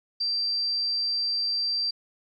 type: tone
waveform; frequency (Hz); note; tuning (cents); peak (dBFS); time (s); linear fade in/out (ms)
sine; 4699; D8; 0; -24; 0.2-1.91; 10
effects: 11-bit